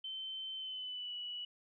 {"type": "tone with pitch glide", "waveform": "sine", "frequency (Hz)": [3085, 2944], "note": ["G7", "F#7"], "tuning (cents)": [-28, -9], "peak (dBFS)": -40, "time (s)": [0.04, 1.45], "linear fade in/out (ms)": 5, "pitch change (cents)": -81, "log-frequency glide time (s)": [0.56, 1.14], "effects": []}